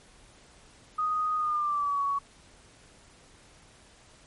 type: tone with pitch glide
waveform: sine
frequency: 1244.5 to 1121.6 Hz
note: D#6 to C#6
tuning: 0 to +20 cents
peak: -25 dBFS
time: 0.98-2.19 s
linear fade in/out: 10 ms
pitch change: -180 cents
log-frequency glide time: 1.36-2.02 s
effects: pink hiss -56 dBFS RMS until 4.26 s + MP3 48 kbps